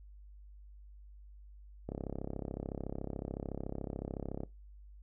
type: click train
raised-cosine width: 2 ms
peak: -25 dBFS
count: 87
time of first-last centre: 1.89-4.434 s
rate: 33.8 Hz
effects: noise-tail reverb RT60 0.2 s tail -20 dB re dry + added 50 Hz sine -51 dBFS peak until 5.02 s